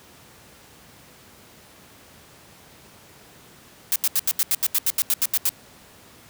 blue noise bursts, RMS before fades -20 dBFS, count 14, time 3.92-5.492 s, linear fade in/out 0 ms, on 38 ms, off 80 ms, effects pink hiss -49 dBFS RMS until 6.29 s + high-pass 80 Hz 12 dB/octave

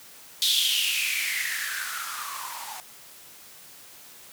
violet noise with band-pass filter sweep, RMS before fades -28 dBFS, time 0.42-2.8 s, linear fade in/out 0 ms, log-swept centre 3700 to 810 Hz, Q 7.3, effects white hiss -48 dBFS RMS until 4.32 s + high-pass 80 Hz 12 dB/octave

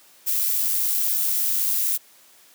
violet noise with amplitude modulation, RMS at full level -21 dBFS, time 0.26-1.98 s, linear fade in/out 20 ms, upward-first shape sine, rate 95.9 Hz, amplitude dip 30%, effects white hiss -53 dBFS RMS until 2.54 s + high-pass 200 Hz 12 dB/octave

